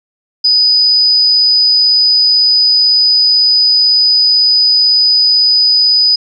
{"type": "tone", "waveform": "sine", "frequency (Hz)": 4979, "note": "D#8", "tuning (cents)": 0, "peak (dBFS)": -6, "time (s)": [0.44, 6.16], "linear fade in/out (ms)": 10, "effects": []}